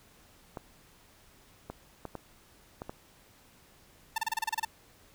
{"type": "clicks", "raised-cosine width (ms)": 1, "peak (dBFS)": -24, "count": 6, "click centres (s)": [0.572, 1.7, 2.053, 2.153, 2.819, 2.895]}
{"type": "tone bursts", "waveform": "sawtooth", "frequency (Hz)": 892, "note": "A5", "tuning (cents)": 23, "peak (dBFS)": -24, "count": 10, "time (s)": [4.16, 4.65], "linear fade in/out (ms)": 5, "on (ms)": 22, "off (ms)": 30}
{"effects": ["pink hiss -60 dBFS RMS until 5.14 s"]}